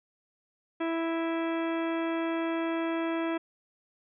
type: harmonic tone with a mistuned harmonic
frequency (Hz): 329.6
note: E4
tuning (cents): 0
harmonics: 1 / 2 / 3 / 4 / 5 / 6 / 7 / 8 / 10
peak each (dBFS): -29 / -35 / -39 / -41 / -43 / -45 / -46 / -47 / -49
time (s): 0.8-3.38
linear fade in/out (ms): 10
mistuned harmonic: 7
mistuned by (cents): +19
effects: none

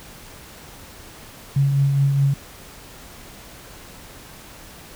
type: tone with tremolo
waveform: sine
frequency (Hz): 139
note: C#3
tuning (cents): +5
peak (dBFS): -13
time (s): 1.56-2.34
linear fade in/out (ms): 5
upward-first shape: triangle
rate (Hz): 4.8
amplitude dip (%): 40
effects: pink hiss -42 dBFS RMS until 4.95 s

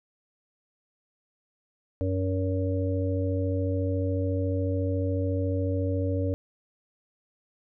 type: harmonic tone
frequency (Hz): 94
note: F#2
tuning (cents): +28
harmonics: 1 / 3 / 5 / 6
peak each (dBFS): -26 / -31 / -33 / -34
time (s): 2.01-6.34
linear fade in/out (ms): 0
effects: none

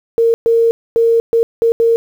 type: tone bursts at uneven times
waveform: sine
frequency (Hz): 460.5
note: A#4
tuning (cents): -21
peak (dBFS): -8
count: 6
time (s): 0.18-0.34 / 0.46-0.71 / 0.96-1.2 / 1.33-1.43 / 1.62-1.72 / 1.8-1.96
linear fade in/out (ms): 0
effects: 7-bit

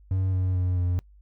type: tone with pitch steps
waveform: triangle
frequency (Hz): 94.4 / 92.56 / 90.76 / 89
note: F#2 / F#2 / F#2 / F2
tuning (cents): +35 / +1 / -33 / +33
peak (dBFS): -20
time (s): 0.11-0.99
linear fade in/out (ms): 0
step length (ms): 220
effects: noise-tail reverb RT60 0.1 s tail -25 dB re dry + added 50 Hz sine -50 dBFS peak until 1.21 s

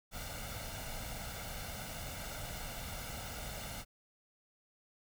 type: noise with comb filter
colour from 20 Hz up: pink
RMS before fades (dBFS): -43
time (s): 0.11-3.85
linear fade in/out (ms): 50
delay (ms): 1.4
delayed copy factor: +0.65
effects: none

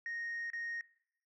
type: tone with dropouts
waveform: sine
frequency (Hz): 1862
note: A#6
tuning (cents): -2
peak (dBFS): -36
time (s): 0.06-0.81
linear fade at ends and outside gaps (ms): 1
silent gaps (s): 0.502-0.533
effects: noise-tail reverb RT60 0.7 s tail -21 dB re dry + tanh soft clip ceiling -35 dBFS

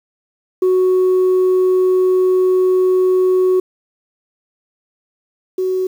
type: tone pair in turn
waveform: sine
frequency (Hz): 370 / 372.6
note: F#4 / F#4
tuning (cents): 0 / +12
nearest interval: unison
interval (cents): 12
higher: second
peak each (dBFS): -8 / -14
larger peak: first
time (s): 0.62-3.6 / 5.58-5.87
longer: first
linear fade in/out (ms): 5
effects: tanh soft clip ceiling -9 dBFS + 7-bit

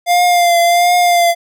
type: tone with vibrato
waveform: square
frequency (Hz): 698.5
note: F5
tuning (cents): 0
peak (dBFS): -9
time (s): 0.06-1.35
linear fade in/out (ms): 50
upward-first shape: triangle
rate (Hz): 1.4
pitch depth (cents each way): 37
effects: none

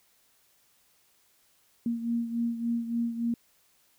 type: beating tone pair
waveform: sine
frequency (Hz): 233.1 / 236.6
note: A#3 / A#3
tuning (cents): 0 / +26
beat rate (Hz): 3.5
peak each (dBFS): -28 / -34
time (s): 1.86-3.34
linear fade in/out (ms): 2
effects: white hiss -66 dBFS RMS until 3.98 s

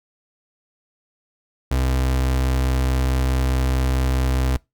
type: tone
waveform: 35% pulse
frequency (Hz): 64.7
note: C2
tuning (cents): -19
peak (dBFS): -16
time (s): 1.71-4.57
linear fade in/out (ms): 5
effects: noise-tail reverb RT60 0.2 s tail -23 dB re dry

